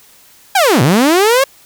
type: linear two-way sweep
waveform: sawtooth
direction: down then up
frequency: 824 to 114 to 558 Hz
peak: -4 dBFS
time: 0.55-1.44 s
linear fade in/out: 5 ms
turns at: 0.82 s
effects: white hiss -45 dBFS RMS until 1.65 s